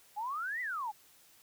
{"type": "exponential two-way sweep", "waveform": "sine", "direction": "up then down", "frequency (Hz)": [804, 2035, 804], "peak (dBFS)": -34, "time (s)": [0.16, 0.92], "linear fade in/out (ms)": 20, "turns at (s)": 0.61, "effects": ["white hiss -62 dBFS RMS until 1.42 s"]}